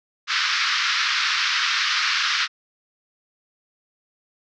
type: band-pass noise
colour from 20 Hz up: pink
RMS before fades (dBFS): -22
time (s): 0.27-2.48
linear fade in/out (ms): 50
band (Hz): 1200 to 5500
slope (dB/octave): 48
effects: none